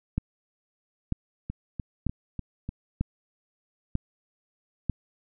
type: two click trains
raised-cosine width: 5 ms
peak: -13 / -20 dBFS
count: 6 / 5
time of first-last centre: 0.18-4.897 / 1.5-2.69 s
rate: 1.06 / 3.36 Hz
effects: none